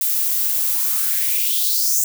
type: noise with high-pass filter sweep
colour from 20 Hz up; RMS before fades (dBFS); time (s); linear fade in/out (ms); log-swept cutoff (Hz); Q
violet; -19; 0.01-2.04; 2; 260 to 7100; 4.2
effects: none